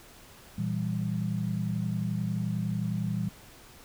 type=chord; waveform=sine; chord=E diminished; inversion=second; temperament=equal; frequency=116.54 / 164.81 / 196 Hz; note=Bb2 / E3 / G3; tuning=0 / 0 / 0 cents; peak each=-32 dBFS; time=0.58-3.29 s; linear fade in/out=5 ms; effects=pink hiss -52 dBFS RMS until 3.84 s